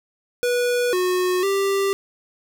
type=tone with pitch steps; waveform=square; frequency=488 / 364.4 / 393.5 Hz; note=B4 / F#4 / G4; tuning=-21 / -26 / +7 cents; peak=-19 dBFS; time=0.43-1.93 s; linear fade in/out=0 ms; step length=500 ms; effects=none